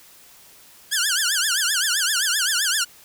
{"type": "tone with vibrato", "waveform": "10% pulse", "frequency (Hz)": 1568, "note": "G6", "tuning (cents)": 0, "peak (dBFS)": -10, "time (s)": [0.91, 2.85], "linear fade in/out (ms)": 20, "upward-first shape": "triangle", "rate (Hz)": 7.7, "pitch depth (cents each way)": 240, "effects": ["white hiss -49 dBFS RMS until 3.04 s"]}